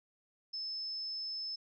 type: tone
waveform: sine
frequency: 5240 Hz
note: E8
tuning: 11 cents flat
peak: -37 dBFS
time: 0.53-1.56 s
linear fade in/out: 10 ms
effects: none